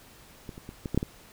clicks, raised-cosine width 3 ms, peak -24 / -29 / -26 / -19 / -16 / -9 / -17 dBFS, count 7, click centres 0.492 / 0.579 / 0.691 / 0.858 / 0.946 / 0.976 / 1.029 s, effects pink hiss -53 dBFS RMS until 1.32 s

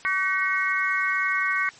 harmonic tone with a mistuned harmonic, 380 Hz, F#4, 46 cents sharp, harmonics 3 / 4 / 5 / 6, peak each -28 / -27 / -26 / -26 dBFS, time 0.05-1.69 s, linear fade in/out 0 ms, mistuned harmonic 6, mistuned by -78 cents, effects white hiss -49 dBFS RMS until 1.79 s + MP3 32 kbps

